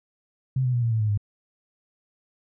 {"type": "tone with pitch steps", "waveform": "sine", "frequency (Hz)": [130.81, 125.7, 120.79, 116.07, 111.53, 107.18, 102.99], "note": ["C3", "B2", "B2", "A#2", "A2", "A2", "G#2"], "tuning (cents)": [0, 31, -38, -7, 24, -45, -14], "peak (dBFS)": -20, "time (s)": [0.56, 1.176], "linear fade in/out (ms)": 5, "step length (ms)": 88, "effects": []}